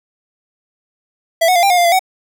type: tone with pitch steps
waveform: square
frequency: 663 / 735 / 693 / 793 / 716 / 698 / 682 / 750 Hz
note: E5 / F#5 / F5 / G5 / F5 / F5 / F5 / F#5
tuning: +10 / -12 / -14 / +20 / +43 / -1 / -41 / +23 cents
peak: -10 dBFS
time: 1.41-1.994 s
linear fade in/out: 10 ms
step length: 73 ms
effects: none